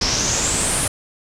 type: noise with low-pass filter sweep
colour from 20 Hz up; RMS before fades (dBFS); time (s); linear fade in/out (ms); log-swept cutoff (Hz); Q
pink; -20; 0.01-0.88; 5; 5300 to 10000; 6.8
effects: none